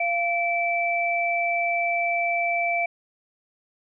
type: tone pair together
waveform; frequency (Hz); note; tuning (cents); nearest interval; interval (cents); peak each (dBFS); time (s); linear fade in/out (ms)
sine; 690 / 2321; F5 / D7; -21 / -21; octave + major sixth; 2100; -24; 0-2.86; 5
effects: none